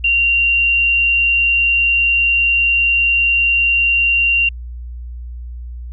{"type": "tone", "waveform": "sine", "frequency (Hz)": 2765, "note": "F7", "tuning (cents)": -18, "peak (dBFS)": -11, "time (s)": [0.04, 4.49], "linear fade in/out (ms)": 5, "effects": ["added 60 Hz sine -26 dBFS peak until 5.92 s"]}